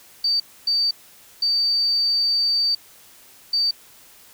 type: tone bursts at uneven times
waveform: sine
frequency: 4614 Hz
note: D8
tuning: 31 cents flat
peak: -17 dBFS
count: 4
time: 0.24-0.4 / 0.67-0.91 / 1.42-2.75 / 3.53-3.71 s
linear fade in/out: 5 ms
effects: white hiss -49 dBFS RMS until 4.33 s